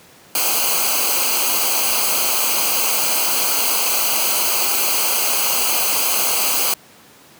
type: noise with comb filter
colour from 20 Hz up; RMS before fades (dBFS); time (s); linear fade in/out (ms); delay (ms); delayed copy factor
white; -18; 0.35-6.74; 2; 0.55; -0.8
effects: pink hiss -46 dBFS RMS until 7.39 s + high-pass 150 Hz 12 dB/octave